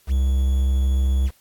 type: tone with quantisation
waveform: triangle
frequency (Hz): 66.3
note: C2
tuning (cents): +23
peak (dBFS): -14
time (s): 0.07-1.31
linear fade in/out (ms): 50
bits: 7
effects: white hiss -58 dBFS RMS until 1.4 s + AAC 64 kbps